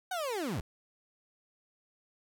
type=linear sweep; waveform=30% pulse; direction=down; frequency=766 to 58.27 Hz; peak=-30 dBFS; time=0.11-0.61 s; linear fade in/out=5 ms; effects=none